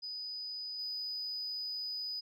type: tone with level steps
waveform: sine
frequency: 4978 Hz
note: D#8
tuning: in tune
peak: -38 / -35 dBFS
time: 0.02-2.21 s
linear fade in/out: 20 ms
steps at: 0.78 s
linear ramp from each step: 20 ms
effects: tanh soft clip ceiling -33 dBFS